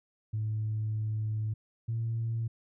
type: tone pair in turn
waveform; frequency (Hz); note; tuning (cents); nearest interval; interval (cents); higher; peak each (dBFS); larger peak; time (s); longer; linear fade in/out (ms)
sine; 108.3 / 114.28; A2 / A#2; -27 / -34; minor second; 93; second; -28; neither; 0.33-1.54 / 1.88-2.48; first; 10
effects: tanh soft clip ceiling -25 dBFS